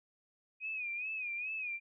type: tone with vibrato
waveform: sine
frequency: 2489 Hz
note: D#7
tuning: in tune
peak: -36 dBFS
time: 0.6-1.8 s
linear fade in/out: 50 ms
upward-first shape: sine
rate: 2.4 Hz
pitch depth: 94 cents each way
effects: none